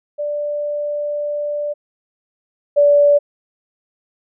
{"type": "tone pair in turn", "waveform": "sine", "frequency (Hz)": [588, 578.9], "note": ["D5", "D5"], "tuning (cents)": [2, -25], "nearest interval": "unison", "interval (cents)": 27, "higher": "first", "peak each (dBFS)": [-19, -8], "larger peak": "second", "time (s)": [[0.18, 1.74], [2.76, 3.19]], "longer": "first", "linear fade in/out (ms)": 20, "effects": []}